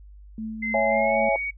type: tone with tremolo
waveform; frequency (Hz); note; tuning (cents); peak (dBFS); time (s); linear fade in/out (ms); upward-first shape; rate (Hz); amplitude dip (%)
sine; 220; A3; 0; -28; 0.38-1.29; 2; triangle; 3.8; 40
type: tone with pitch glide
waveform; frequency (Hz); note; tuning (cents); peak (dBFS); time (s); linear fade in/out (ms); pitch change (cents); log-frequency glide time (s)
sine; 2068 to 2242; C7 to C#7; -21 to +19; -26; 0.62-1.51; 10; +140; 0.89-1.18
type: chord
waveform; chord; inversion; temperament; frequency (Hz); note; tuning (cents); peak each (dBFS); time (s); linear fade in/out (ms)
sine; C# minor; none; equal; 554.4 / 659.3 / 830.6; C#5 / E5 / G#5; 0 / 0 / 0; -23 / -23 / -25; 0.74-1.36; 2
effects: noise-tail reverb RT60 0.1 s tail -22 dB re dry + added 50 Hz sine -43 dBFS peak until 1.57 s